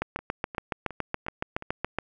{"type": "two click trains", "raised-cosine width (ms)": 0.5, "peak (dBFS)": [-23, -12], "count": [5, 15], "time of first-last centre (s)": [[0.19, 1.624], [0.02, 1.986]], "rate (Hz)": [2.79, 7.12], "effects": []}